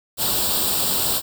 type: noise with comb filter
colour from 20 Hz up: white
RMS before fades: -21 dBFS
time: 0.17-1.22 s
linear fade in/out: 50 ms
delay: 0.24 ms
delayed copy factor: +0.75
effects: none